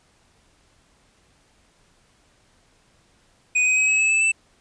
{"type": "tone with pitch steps", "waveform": "square", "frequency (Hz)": [2489, 2515, 2541, 2568, 2595, 2622, 2649], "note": ["D#7", "D#7", "D#7", "E7", "E7", "E7", "E7"], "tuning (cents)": [0, 18, 36, -46, -28, -10, 8], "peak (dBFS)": -17, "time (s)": [3.55, 4.32], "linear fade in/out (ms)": 10, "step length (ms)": 110, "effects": ["pink hiss -60 dBFS RMS until 4.6 s", "resampled to 22050 Hz"]}